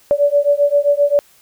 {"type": "beating tone pair", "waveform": "sine", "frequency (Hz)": [572, 579.6], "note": ["D5", "D5"], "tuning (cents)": [-46, -23], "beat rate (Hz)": 7.6, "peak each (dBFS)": -14, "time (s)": [0.11, 1.19], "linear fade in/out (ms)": 0, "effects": ["white hiss -51 dBFS RMS until 1.41 s"]}